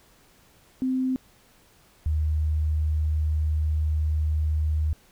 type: tone pair in turn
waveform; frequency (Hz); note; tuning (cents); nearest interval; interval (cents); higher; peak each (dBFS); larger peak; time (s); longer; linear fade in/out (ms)
sine; 259 / 77; C4 / D#2; -17 / -17; octave + major sixth; 2100; first; -22 / -21; second; 0.82-1.16 / 2.06-4.93; second; 0
effects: pink hiss -58 dBFS RMS until 5.11 s